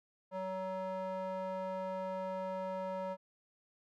square tone with band-pass filter, 188 Hz, F#3, 28 cents sharp, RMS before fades -39 dBFS, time 0.31-3.17 s, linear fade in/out 50 ms, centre 730 Hz, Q 8.9, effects none

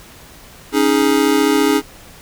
square chord, C# suspended second, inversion none, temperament just, 277.2 / 311.8 / 415.8 Hz, C#4 / D#4 / G#4, 0 / +4 / +2 cents, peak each -17 dBFS, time 0.72-1.82 s, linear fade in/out 50 ms, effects pink hiss -41 dBFS RMS until 2.21 s

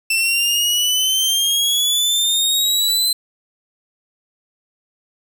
sawtooth exponential sweep, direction up, 2667 to 4080 Hz, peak -12 dBFS, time 0.1-3.13 s, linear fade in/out 5 ms, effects 7-bit

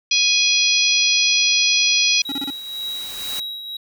harmonic tone, 830.6 Hz, G#5, in tune, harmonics 3 / 4 / 5 / 6 / 7, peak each -19 / -20 / -21 / -22 / -22 dBFS, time 0.11-2.22 s, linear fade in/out 5 ms
white noise with exponential growth, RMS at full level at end -30 dBFS, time 1.33-3.4 s, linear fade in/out 5 ms, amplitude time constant 450 ms
triangle tone with tremolo, 3853 Hz, B7, 44 cents flat, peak -22 dBFS, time 2.25-3.77 s, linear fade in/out 5 ms, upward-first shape triangle, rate 2 Hz, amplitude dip 60%
square tone bursts, 277.2 Hz, C#4, in tune, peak -26 dBFS, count 4, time 2.29-2.503 s, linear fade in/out 2 ms, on 30 ms, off 31 ms
effects none

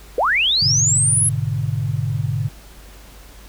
sine linear sweep, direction up, 420.9 to 11000 Hz, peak -14 dBFS, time 0.18-1.29 s, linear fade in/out 2 ms
sine chord, G# diminished, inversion none, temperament equal, 103.83 / 123.47 / 146.83 Hz, G#2 / B2 / D3, 0 / 0 / 0 cents, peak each -23 dBFS, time 0.62-2.49 s, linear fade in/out 5 ms
effects added 50 Hz sine -41 dBFS peak until 3.48 s + pink hiss -45 dBFS RMS until 3.48 s

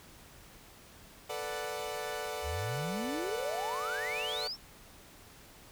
sawtooth chord, B minor seventh, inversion third, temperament equal, 440 / 493.9 / 587.3 / 740 Hz, A4 / B4 / D5 / F#5, 0 / 0 / 0 / 0 cents, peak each -37 / -39 / -37 / -38 dBFS, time 1.29-4.48 s, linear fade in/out 10 ms
sine exponential sweep, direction up, 66.7 to 5588 Hz, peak -35 dBFS, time 2.42-4.57 s, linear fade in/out 50 ms
effects pink hiss -55 dBFS RMS until 5.71 s

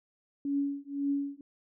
sine tone with tremolo, 281.5 Hz, C#4, 27 cents sharp, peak -25 dBFS, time 0.45-1.41 s, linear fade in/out 2 ms, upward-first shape triangle, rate 1.9 Hz, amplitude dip 100%, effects none

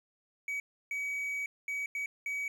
triangle tone bursts at uneven times, 2269 Hz, C#7, 40 cents sharp, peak -31 dBFS, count 5, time 0.48-0.6 / 0.91-1.46 / 1.68-1.86 / 1.95-2.06 / 2.26-2.48 s, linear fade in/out 2 ms, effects 11-bit

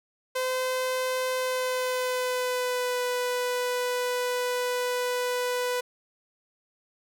sawtooth tone with pitch glide, 513 to 495.2 Hz, C5 to B4, -34 to +5 cents, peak -22 dBFS, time 0.35-5.81 s, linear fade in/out 10 ms, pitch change -61 cents, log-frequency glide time 1.35-3.03 s, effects none

